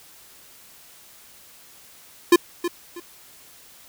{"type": "tone with echo", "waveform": "square", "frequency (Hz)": 347, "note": "F4", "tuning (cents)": -11, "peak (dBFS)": -10, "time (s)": [2.32, 2.36], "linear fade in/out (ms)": 5, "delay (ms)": 320, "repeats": 2, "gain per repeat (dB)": -12, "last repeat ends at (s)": 3, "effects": ["white hiss -49 dBFS RMS until 3.88 s"]}